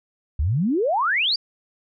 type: exponential sweep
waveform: sine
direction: up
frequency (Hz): 64.8 to 4916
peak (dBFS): -18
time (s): 0.39-1.36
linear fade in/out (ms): 5
effects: none